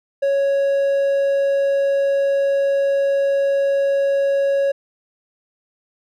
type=tone; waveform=triangle; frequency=554.4 Hz; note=C#5; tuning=in tune; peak=-13 dBFS; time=0.22-4.72 s; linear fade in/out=10 ms; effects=none